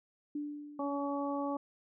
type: tone with exponential decay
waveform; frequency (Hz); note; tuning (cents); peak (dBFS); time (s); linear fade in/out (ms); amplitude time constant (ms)
sine; 293.7; D4; 0; -33; 0.35-1.46; 5; 240
type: harmonic tone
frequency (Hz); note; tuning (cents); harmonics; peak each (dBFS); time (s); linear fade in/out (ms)
282.7; C#4; +34; 1 / 2 / 3 / 4; -35 / -38 / -40 / -41; 0.79-1.57; 5
effects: none